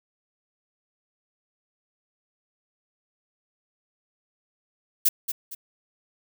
violet noise with echo, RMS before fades -18 dBFS, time 5.05-5.09 s, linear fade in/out 10 ms, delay 230 ms, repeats 2, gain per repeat -9 dB, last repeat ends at 5.55 s, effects none

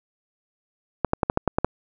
clicks, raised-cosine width 1 ms, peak -5 dBFS, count 8, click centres 1.047 / 1.134 / 1.232 / 1.299 / 1.374 / 1.477 / 1.585 / 1.646 s, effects none

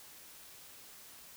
silence, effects white hiss -54 dBFS RMS until 1.36 s

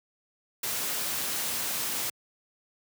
white noise, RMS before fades -31 dBFS, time 0.63-2.1 s, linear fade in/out 5 ms, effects high-pass 100 Hz 12 dB/octave

